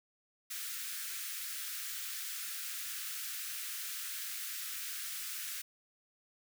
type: high-pass noise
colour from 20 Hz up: white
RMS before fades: -41 dBFS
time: 0.5-5.62 s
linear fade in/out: 10 ms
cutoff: 1300 Hz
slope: 48 dB/octave
effects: none